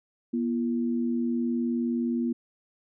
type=tone pair together; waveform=sine; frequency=240 / 339.4 Hz; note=B3 / F4; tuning=-49 / -49 cents; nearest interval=tritone; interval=600 cents; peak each=-25 / -32 dBFS; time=0.33-2.33 s; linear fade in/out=10 ms; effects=none